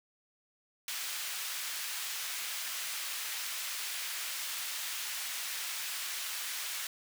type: high-pass noise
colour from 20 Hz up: pink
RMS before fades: -38 dBFS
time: 0.88-6.87 s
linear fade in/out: 2 ms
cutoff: 1900 Hz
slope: 12 dB/octave
effects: none